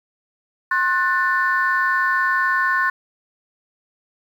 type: chord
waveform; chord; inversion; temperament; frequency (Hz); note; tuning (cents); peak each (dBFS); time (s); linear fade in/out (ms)
sine; F# diminished; second; just; 1065.6 / 1480 / 1776; C6 / F#6 / A6; +31 / 0 / +16; -20; 0.71-2.9; 5
effects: tanh soft clip ceiling -8 dBFS + 8-bit